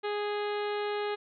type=harmonic tone; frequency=414.4 Hz; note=G#4; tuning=4 cents flat; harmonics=1 / 2 / 3 / 4 / 5 / 6 / 7 / 8 / 9 / 10; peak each=-31 / -37 / -41 / -43 / -45 / -47 / -48 / -49 / -50 / -51 dBFS; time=0.03-1.16 s; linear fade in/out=20 ms; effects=none